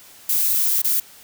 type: noise with dropouts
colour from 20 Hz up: violet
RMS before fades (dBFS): -19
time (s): 0.29-1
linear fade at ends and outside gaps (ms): 5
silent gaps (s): 0.818-0.843
effects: white hiss -46 dBFS RMS until 1.23 s